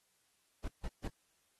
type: noise bursts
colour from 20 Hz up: brown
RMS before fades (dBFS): -38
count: 3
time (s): 0.64-1.077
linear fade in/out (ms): 2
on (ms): 39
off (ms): 160
effects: white hiss -75 dBFS RMS until 1.59 s + AAC 32 kbps